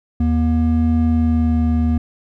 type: tone pair together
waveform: triangle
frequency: 79.3 / 238.5 Hz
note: D#2 / A#3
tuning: +33 / +40 cents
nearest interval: octave + perfect fifth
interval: 1907 cents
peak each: -14 dBFS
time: 0.2-1.98 s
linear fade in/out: 5 ms
effects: none